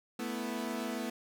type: chord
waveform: sawtooth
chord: A suspended second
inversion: none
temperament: equal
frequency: 220 / 246.9 / 329.6 Hz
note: A3 / B3 / E4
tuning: 0 / 0 / 0 cents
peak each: -35 / -34 / -38 dBFS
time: 0.19-1.1 s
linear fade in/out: 5 ms
effects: none